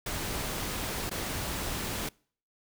pink noise with dropouts, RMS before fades -34 dBFS, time 0.06-2.09 s, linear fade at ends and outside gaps 5 ms, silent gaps 1.096-1.112 s, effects noise-tail reverb RT60 0.5 s tail -26 dB re dry

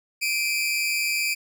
sawtooth tone pair together, 2349 / 2509 Hz, D7 / D#7, 0 / +14 cents, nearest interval minor second, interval 114 cents, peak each -21 / -24 dBFS, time 0.21-1.35 s, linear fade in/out 20 ms, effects none

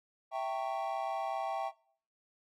triangle chord, E diminished seventh, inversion none, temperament equal with one note detuned, 659.3 / 784 / 911.6 / 1108.7 Hz, E5 / G5 / Bb5 / Db6, 0 / 0 / -39 / 0 cents, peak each -35 / -34 / -40 / -40 dBFS, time 0.31-1.72 s, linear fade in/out 50 ms, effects noise-tail reverb RT60 0.5 s tail -20 dB re dry

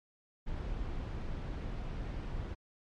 brown noise, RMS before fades -38 dBFS, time 0.46-2.55 s, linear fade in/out 20 ms, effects low-pass 4000 Hz 12 dB/octave + MP3 64 kbps

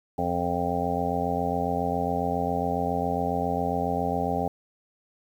harmonic tone, 87.3 Hz, F2, in tune, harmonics 1 / 2 / 3 / 5 / 6 / 7 / 8 / 9, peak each -35 / -32 / -32 / -33 / -34 / -34 / -33 / -29 dBFS, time 0.18-4.48 s, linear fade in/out 5 ms, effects 9-bit

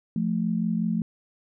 sine tone pair together, 174.61 / 220 Hz, F3 / A3, 0 / 0 cents, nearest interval major third, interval 400 cents, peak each -26 / -25 dBFS, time 0.16-1.02 s, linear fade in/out 2 ms, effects none

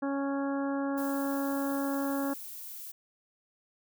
harmonic tone, 277.2 Hz, C#4, in tune, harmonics 1 / 2 / 3 / 4 / 5 / 6, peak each -30 / -36 / -40 / -42 / -44 / -46 dBFS, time 0.02-2.34 s, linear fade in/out 10 ms
violet noise, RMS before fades -43 dBFS, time 0.97-2.92 s, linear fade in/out 10 ms
effects none

